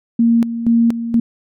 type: tone with tremolo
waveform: sine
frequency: 232.1 Hz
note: A#3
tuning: 7 cents flat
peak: -9 dBFS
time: 0.19-1.2 s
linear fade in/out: 5 ms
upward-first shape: square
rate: 2.1 Hz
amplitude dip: 70%
effects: none